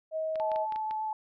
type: tone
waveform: sine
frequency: 634 Hz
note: D#5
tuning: 32 cents sharp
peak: -29 dBFS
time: 0.11-0.67 s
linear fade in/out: 50 ms
type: clicks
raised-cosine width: 0.3 ms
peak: -28 dBFS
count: 7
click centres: 0.357 / 0.399 / 0.517 / 0.56 / 0.723 / 0.76 / 0.91 s
type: tone with vibrato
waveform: sine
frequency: 868 Hz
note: A5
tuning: 24 cents flat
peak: -30 dBFS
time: 0.4-1.13 s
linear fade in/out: 2 ms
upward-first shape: sine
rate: 8.3 Hz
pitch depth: 8 cents each way
effects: none